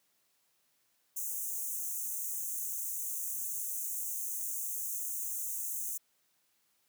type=high-pass noise; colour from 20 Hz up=white; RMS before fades=-37 dBFS; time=1.16-5.98 s; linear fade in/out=10 ms; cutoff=6100 Hz; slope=96 dB/octave; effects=white hiss -74 dBFS RMS until 6.88 s + high-pass 100 Hz 12 dB/octave